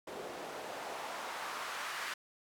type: noise with band-pass filter sweep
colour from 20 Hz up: white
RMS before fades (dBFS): -42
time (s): 0.07-2.14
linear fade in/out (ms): 5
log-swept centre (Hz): 430 to 1500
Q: 1.4
effects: none

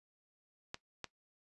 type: clicks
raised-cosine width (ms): 0.2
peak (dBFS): -23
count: 2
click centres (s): 0.744 / 1.043
effects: noise-tail reverb RT60 0.1 s tail -18 dB re dry + resampled to 24000 Hz

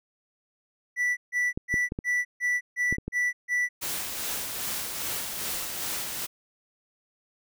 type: tone bursts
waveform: triangle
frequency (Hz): 1966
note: B6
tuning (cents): -8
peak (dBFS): -21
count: 8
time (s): 0.96-3.69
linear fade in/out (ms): 50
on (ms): 210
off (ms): 150
type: clicks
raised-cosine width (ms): 3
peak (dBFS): -18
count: 7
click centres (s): 1.575 / 1.741 / 1.921 / 1.989 / 2.926 / 2.984 / 3.08
type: noise with tremolo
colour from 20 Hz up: white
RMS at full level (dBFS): -31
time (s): 3.81-6.27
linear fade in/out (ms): 20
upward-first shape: sine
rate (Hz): 2.5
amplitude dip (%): 35
effects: none

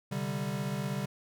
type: chord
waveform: square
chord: C suspended second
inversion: none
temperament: equal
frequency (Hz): 130.81 / 146.83 / 196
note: C3 / D3 / G3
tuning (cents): 0 / 0 / 0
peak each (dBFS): -38 / -37 / -36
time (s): 0.11-1.06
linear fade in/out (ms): 10
effects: none

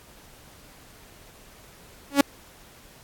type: tone with exponential growth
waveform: sawtooth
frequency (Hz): 281.1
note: C#4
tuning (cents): +24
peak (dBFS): -6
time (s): 2.1-2.21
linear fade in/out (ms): 5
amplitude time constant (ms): 22
effects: pink hiss -51 dBFS RMS until 3.03 s + AAC 64 kbps

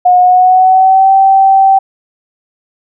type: tone with pitch glide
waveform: sine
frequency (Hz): 723 to 774.9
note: F#5 to G5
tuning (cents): -40 to -20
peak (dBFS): -3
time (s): 0.05-1.79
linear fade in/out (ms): 10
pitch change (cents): +120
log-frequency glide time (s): 0.19-1.12
effects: none

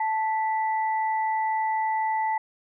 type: tone pair together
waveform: sine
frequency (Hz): 878 / 1975.5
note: A5 / B6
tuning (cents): -4 / 0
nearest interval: octave + major second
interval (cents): 1404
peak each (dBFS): -23 / -33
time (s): 0-2.38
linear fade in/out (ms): 5
effects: none

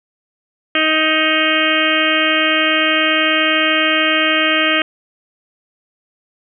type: harmonic tone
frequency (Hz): 313.5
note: D#4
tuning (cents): +13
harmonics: 1 / 2 / 4 / 5 / 6 / 7 / 8 / 9 / 10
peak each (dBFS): -21 / -21 / -21 / -21 / -21 / -21 / -21 / -21 / -21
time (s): 0.75-4.82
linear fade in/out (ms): 2
effects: none

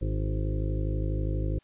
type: harmonic tone with a mistuned harmonic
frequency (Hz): 52.3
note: G#1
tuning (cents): +13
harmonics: 1 / 2 / 3 / 5 / 6 / 7 / 8 / 9 / 10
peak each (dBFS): -28 / -31 / -37 / -43 / -38 / -42 / -44 / -50 / -42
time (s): 0.01-1.59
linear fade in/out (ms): 10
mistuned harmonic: 6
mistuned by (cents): +26
effects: white hiss -65 dBFS RMS until 1.63 s + resampled to 8000 Hz

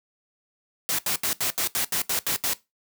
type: noise bursts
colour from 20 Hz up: white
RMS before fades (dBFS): -25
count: 10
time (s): 0.89-2.534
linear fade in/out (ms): 0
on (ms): 96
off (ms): 76
effects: noise-tail reverb RT60 0.2 s tail -18 dB re dry + high-pass 80 Hz 12 dB/octave

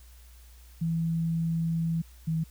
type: tone pair in turn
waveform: sine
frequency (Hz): 164.81 / 161.14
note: E3 / E3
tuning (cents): 0 / -39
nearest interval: unison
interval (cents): 39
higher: first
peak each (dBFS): -25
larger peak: neither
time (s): 0.81-2.02 / 2.27-2.44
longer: first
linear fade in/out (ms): 10
effects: added 60 Hz sine -49 dBFS peak until 2.5 s + white hiss -59 dBFS RMS until 2.5 s

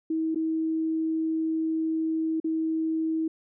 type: tone with dropouts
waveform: sine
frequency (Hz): 320.5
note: E4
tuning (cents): -49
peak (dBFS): -24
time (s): 0.1-3.28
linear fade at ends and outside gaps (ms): 5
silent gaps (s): 0.347-0.357 / 2.401-2.443
effects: none

